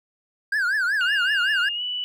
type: tone with vibrato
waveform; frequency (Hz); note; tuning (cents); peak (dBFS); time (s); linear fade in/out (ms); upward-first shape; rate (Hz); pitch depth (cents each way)
triangle; 1568; G6; 0; -18; 0.52-1.69; 5; triangle; 5.3; 220
type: tone with pitch glide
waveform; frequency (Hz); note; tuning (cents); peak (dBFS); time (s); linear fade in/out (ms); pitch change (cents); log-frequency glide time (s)
sine; 2831 to 2963; F7 to F#7; +23 to +2; -25; 1.01-2.04; 0; +79; 1.73-1.82
effects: none